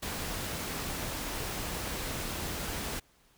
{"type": "noise", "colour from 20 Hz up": "pink", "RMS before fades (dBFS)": -36, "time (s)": [0.02, 3], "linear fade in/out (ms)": 10, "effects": ["pink hiss -65 dBFS RMS until 3.37 s"]}